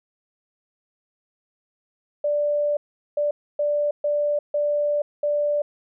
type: tone bursts at uneven times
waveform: sine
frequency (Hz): 587.3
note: D5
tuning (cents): 0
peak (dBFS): -19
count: 6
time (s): 2.24-2.77 / 3.17-3.31 / 3.59-3.91 / 4.04-4.39 / 4.54-5.02 / 5.23-5.62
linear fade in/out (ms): 5
effects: none